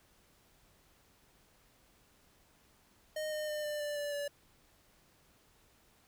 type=tone with pitch steps; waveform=square; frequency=617 / 609.9 / 602.9 / 596 / 589.1 / 582.4 / 575.7 Hz; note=D#5 / D#5 / D5 / D5 / D5 / D5 / D5; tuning=-15 / -35 / +45 / +25 / +5 / -15 / -35 cents; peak=-36 dBFS; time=3.16-4.28 s; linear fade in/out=5 ms; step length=160 ms; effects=pink hiss -67 dBFS RMS until 6.07 s